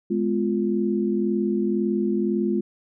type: chord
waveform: sine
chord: F diminished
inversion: first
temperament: just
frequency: 209.5 / 251.4 / 349.2 Hz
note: Ab3 / Cb4 / F4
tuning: +15 / +31 / 0 cents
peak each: -23 / -28 / -24 dBFS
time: 0.1-2.61 s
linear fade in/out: 10 ms
effects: none